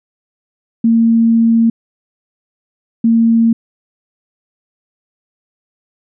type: tone bursts at uneven times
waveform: sine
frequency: 228.7 Hz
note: A#3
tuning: 33 cents flat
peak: -7 dBFS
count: 2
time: 0.84-1.7 / 3.04-3.53 s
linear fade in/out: 5 ms
effects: none